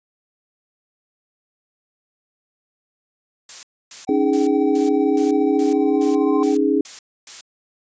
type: noise bursts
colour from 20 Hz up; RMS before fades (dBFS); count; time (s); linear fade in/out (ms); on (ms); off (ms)
blue; -32; 10; 3.49-7.41; 2; 140; 280
type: tone with tremolo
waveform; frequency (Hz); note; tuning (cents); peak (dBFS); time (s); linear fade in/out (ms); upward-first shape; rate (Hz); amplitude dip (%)
triangle; 768; G5; -36; -24; 4.07-6.55; 20; triangle; 15; 50
type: chord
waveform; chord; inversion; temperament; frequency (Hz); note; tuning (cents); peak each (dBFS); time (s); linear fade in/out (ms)
sine; C# suspended second; none; equal; 277.2 / 311.1 / 415.3; C#4 / D#4 / G#4; 0 / 0 / 0; -19; 4.09-6.81; 2
type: tone with exponential growth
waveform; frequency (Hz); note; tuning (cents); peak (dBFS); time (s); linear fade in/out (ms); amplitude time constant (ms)
sine; 1046.5; C6; 0; -23; 5.51-6.43; 1; 200
effects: resampled to 16000 Hz